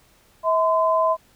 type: tone pair together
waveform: sine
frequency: 644.4 / 1023 Hz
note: E5 / C6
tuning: -39 / -39 cents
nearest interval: minor sixth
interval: 800 cents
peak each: -19 / -19 dBFS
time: 0.43-1.17 s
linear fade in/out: 50 ms
effects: pink hiss -57 dBFS RMS until 1.35 s